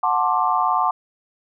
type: chord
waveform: sine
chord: D dominant seventh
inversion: first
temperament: just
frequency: 734.2 / 881 / 1057.2 / 1174.7 Hz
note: F#5 / A5 / C6 / D6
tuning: -14 / +2 / +18 / 0 cents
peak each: -22 dBFS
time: 0.03-0.91 s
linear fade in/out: 5 ms
effects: none